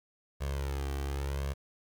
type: tone with flanger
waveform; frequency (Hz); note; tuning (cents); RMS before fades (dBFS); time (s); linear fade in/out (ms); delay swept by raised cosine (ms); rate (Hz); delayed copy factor
sawtooth; 69.3; C#2; 0; -34; 0.4-1.54; 20; 1.8 to 2.61; 0.89; +0.8
effects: 10-bit